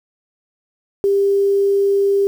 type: tone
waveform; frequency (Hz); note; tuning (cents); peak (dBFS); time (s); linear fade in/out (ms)
sine; 397.6; G4; +25; -12; 1.04-2.27; 0
effects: 7-bit